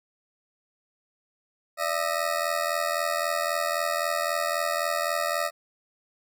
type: ring-modulated tone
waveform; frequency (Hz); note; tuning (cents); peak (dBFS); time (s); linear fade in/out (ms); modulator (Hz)
20% pulse; 631; D#5; +24; -17; 1.77-5.51; 50; 41.9
effects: none